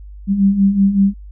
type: beating tone pair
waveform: sine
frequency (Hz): 193.2 / 198.5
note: G3 / G3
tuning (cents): -25 / +22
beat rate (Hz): 5.3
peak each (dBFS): -17 / -11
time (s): 0.27-1.14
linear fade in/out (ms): 50
effects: added 50 Hz sine -32 dBFS peak until 1.31 s